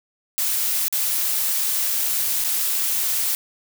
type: noise with dropouts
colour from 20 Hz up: blue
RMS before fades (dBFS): -22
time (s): 0.38-3.35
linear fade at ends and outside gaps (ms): 0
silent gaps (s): 0.882-0.926 / 2.44-2.446
effects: none